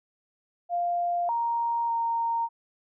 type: tone with pitch steps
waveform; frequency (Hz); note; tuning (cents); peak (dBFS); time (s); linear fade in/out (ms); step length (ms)
sine; 698 / 934 / 925; F5 / A#5 / A#5; -1 / +3 / -14; -24; 0.69-2.49; 50; 600
effects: none